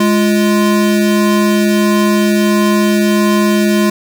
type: tone pair together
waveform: square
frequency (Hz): 208.5 / 347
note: G#3 / F4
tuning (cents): +7 / -11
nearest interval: major sixth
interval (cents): 882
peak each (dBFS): -11 / -15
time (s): 0-3.9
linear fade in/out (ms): 5
effects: none